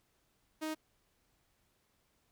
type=tone; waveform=sawtooth; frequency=312.6 Hz; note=D#4; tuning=8 cents sharp; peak=-32 dBFS; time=0.61-0.75 s; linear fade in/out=20 ms; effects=pink hiss -75 dBFS RMS until 2.31 s